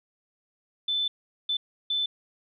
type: tone bursts at uneven times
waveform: sine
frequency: 3520 Hz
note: A7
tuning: in tune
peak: -24 dBFS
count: 3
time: 0.88-1.08 / 1.49-1.57 / 1.9-2.06 s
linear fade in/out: 5 ms
effects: none